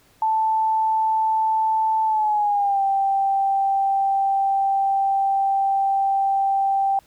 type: tone with pitch glide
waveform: sine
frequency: 880 to 784 Hz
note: A5 to G5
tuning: 0 to 0 cents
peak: -17 dBFS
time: 0.22-6.99 s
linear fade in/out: 2 ms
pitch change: -200 cents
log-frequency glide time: 2.05-2.82 s
effects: pink hiss -57 dBFS RMS until 7.06 s